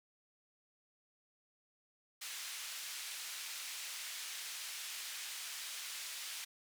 pink band-pass noise, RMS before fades -45 dBFS, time 2.21-6.45 s, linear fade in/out 10 ms, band 2300 to 12000 Hz, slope 12 dB/octave, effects none

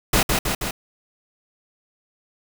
pink noise with echo, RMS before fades -17 dBFS, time 0.13-0.23 s, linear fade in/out 5 ms, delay 160 ms, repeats 3, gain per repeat -3 dB, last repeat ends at 0.71 s, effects none

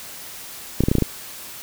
clicks, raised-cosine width 3 ms, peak -4 dBFS, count 7, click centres 0.806 / 0.837 / 0.885 / 0.915 / 0.953 / 0.984 / 1.023 s, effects white hiss -37 dBFS RMS until 1.62 s

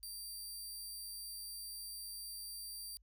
15% pulse tone, 4699 Hz, D8, in tune, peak -38 dBFS, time 0.03-2.97 s, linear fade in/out 0 ms, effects added 50 Hz sine -64 dBFS peak until 3.02 s

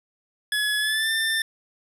25% pulse tone with pitch glide, 1697 to 1789.6 Hz, G#6 to A6, +37 to +29 cents, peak -18 dBFS, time 0.52-1.42 s, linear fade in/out 2 ms, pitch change +92 cents, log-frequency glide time 0.78-1.11 s, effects resampled to 32000 Hz + 10-bit

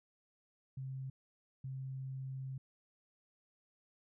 sine tone bursts at uneven times, 132.7 Hz, C3, 25 cents sharp, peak -40 dBFS, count 2, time 0.77-1.1 / 1.64-2.58 s, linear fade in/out 5 ms, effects none

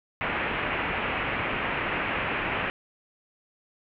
white low-pass noise, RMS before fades -29 dBFS, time 0.21-2.7 s, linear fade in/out 0 ms, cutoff 2700 Hz, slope 48 dB/octave, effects none

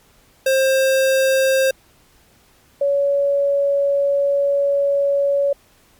square / sine tone pair in turn, 531 / 562.6 Hz, C5 / C#5, +25 / +26 cents, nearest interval minor second, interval 101 cents, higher second, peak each -14 dBFS, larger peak neither, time 0.46-1.71 / 2.81-5.53 s, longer second, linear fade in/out 5 ms, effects pink hiss -54 dBFS RMS until 5.99 s + MP3 96 kbps

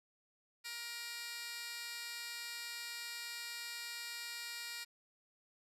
15% pulse tone with high-pass filter, 471.7 Hz, A#4, 20 cents sharp, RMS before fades -45 dBFS, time 0.64-4.85 s, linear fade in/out 20 ms, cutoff 2800 Hz, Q 1.6, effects resampled to 32000 Hz + 12-bit

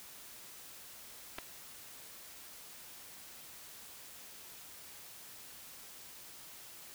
clicks, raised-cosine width 0.3 ms, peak -25 dBFS, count 2, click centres 1.384 / 1.387 s, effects white hiss -52 dBFS RMS until 6.94 s

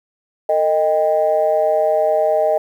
sine tone with amplitude modulation, 622.3 Hz, D#5, in tune, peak -8 dBFS, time 0.49-2.58 s, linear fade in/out 5 ms, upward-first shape sine, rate 171 Hz, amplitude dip 95%, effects tanh soft clip ceiling -4 dBFS + 8-bit

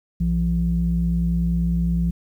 sine tone pair together, 60.5 / 171.12 Hz, B1 / F3, -35 / -35 cents, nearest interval octave + tritone, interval 1800 cents, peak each -21 / -19 dBFS, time 0.2-2.11 s, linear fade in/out 10 ms, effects tanh soft clip ceiling -11 dBFS + 9-bit

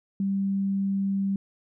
sine tone, 196 Hz, G3, in tune, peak -23 dBFS, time 0.2-1.36 s, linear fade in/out 2 ms, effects none

